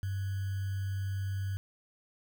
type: tone with sample-and-hold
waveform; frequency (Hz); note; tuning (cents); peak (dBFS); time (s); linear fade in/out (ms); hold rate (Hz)
sine; 97; G2; -18; -31; 0.03-1.57; 0; 1575
effects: none